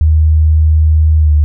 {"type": "tone with pitch glide", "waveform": "sine", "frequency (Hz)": [78, 74.82], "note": ["D#2", "D2"], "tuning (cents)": [5, 33], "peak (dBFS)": -5, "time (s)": [0.01, 1.44], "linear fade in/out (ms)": 0, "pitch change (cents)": -72, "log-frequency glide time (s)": [1.19, 1.33], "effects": []}